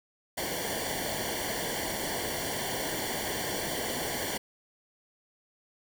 pink noise with comb filter, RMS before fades -33 dBFS, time 0.37-4.38 s, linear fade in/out 10 ms, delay 0.78 ms, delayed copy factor -0.85, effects none

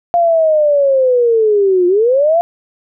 sine linear two-way sweep, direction down then up, 698.5 to 349.2 to 698.5 Hz, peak -8 dBFS, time 0.14-2.41 s, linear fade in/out 0 ms, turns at 1.87 s, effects none

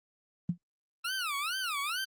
sine tone with exponential decay, 173.6 Hz, F3, 10 cents flat, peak -23 dBFS, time 0.49-0.58 s, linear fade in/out 5 ms, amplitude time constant 18 ms
20% pulse tone with vibrato, 1318.5 Hz, E6, in tune, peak -27 dBFS, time 1.04-2.05 s, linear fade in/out 10 ms, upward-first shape sine, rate 2.3 Hz, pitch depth 290 cents each way
effects Opus 24 kbps

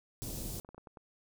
pink band-stop noise, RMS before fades -40 dBFS, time 0.22-0.6 s, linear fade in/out 0 ms, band 410 to 6100 Hz, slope 12 dB/octave
clicks, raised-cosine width 1 ms, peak -36 dBFS, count 7, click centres 0.593 / 0.648 / 0.69 / 0.746 / 0.78 / 0.872 / 0.972 s
effects none

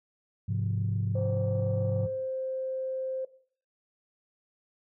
sine chord, F minor, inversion first, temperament equal, 103.83 / 130.81 / 174.61 Hz, Ab2 / C3 / F3, 0 / 0 / 0 cents, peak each -28 / -33 / -34 dBFS, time 0.48-2.07 s, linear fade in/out 10 ms
sine tone, 523.3 Hz, C5, in tune, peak -30 dBFS, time 1.15-3.25 s, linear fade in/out 5 ms
effects noise-tail reverb RT60 0.5 s tail -17 dB re dry + tanh soft clip ceiling -19 dBFS

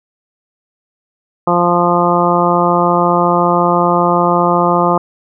harmonic tone, 174.61 Hz, F3, in tune, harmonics 1 / 2 / 3 / 4 / 5 / 6 / 7, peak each -17 / -17 / -17 / -17 / -17 / -17 / -17 dBFS, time 1.47-4.98 s, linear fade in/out 5 ms, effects none

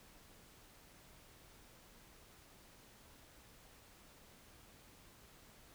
silence, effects pink hiss -62 dBFS RMS until 5.74 s

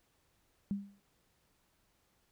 sine tone with exponential decay, 200 Hz, G3, 35 cents sharp, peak -29 dBFS, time 0.71-1 s, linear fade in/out 0 ms, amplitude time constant 63 ms, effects pink hiss -74 dBFS RMS until 2.31 s

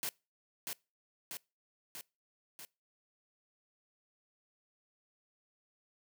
white noise with echo, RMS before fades -37 dBFS, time 0.03-0.09 s, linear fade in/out 0 ms, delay 640 ms, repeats 4, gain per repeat -3 dB, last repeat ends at 2.65 s, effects noise-tail reverb RT60 0.3 s tail -25 dB re dry + high-pass 150 Hz 12 dB/octave

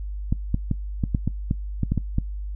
clicks, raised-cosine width 5 ms, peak -9 dBFS, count 11, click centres 0.325 / 0.544 / 0.713 / 1.038 / 1.148 / 1.276 / 1.511 / 1.833 / 1.92 / 1.977 / 2.184 s, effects noise-tail reverb RT60 0.1 s tail -21 dB re dry + added 50 Hz sine -28 dBFS peak until 2.55 s

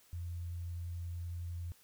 sine tone with vibrato, 86.2 Hz, F2, 22 cents flat, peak -38 dBFS, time 0.13-1.72 s, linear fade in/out 0 ms, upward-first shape sine, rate 11 Hz, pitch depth 8 cents each way, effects white hiss -65 dBFS RMS until 1.83 s

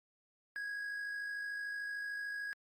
triangle tone with amplitude modulation, 1654 Hz, G#6, 8 cents flat, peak -35 dBFS, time 0.56-2.53 s, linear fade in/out 0 ms, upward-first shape sine, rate 53.4 Hz, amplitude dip 35%, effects Opus 48 kbps

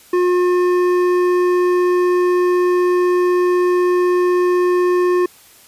triangle tone with hard clipping, 358.4 Hz, F4, 45 cents sharp, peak -14 dBFS, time 0.13-5.26 s, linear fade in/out 5 ms, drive 14 dB, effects white hiss -46 dBFS RMS until 5.67 s + resampled to 32000 Hz

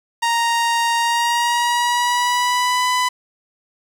sawtooth tone with pitch glide, 932.3 to 999.2 Hz, A#5 to B5, 0 to +20 cents, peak -12 dBFS, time 0.22-3.09 s, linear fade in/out 10 ms, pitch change +120 cents, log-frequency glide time 0.98-2.87 s, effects low-pass 10000 Hz 12 dB/octave + 7-bit

